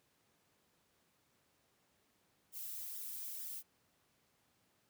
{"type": "noise with flanger", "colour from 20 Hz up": "violet", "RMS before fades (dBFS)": -45, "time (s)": [2.52, 3.63], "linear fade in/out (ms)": 50, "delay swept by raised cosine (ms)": [0.56, 2.96], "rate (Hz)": 2.2, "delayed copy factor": 0.8, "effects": ["pink hiss -75 dBFS RMS until 4.89 s", "high-pass 100 Hz 12 dB/octave"]}